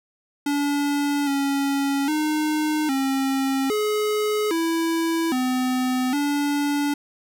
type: tone with pitch steps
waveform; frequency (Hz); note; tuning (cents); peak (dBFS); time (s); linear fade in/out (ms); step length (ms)
square; 287.1 / 278.2 / 306 / 269.4 / 423.3 / 329.8 / 254.6 / 288.3; D4 / C#4 / D#4 / C#4 / G#4 / E4 / C4 / D4; -39 / +6 / -29 / -49 / +33 / +1 / -47 / -32; -21; 0.46-6.94; 5; 810
effects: none